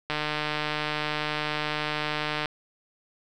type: click train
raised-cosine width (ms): 0.3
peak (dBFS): -12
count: 357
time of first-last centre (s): 0.1-2.458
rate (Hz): 151
effects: none